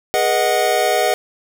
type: chord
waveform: square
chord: G# minor seventh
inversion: none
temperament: equal with one note detuned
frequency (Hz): 415.3 / 485.7 / 622.3 / 740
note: G#4 / B4 / D#5 / F#5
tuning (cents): 0 / -29 / 0 / 0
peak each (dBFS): -23 / -22 / -20 / -19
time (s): 0.14-1.14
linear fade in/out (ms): 0
effects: none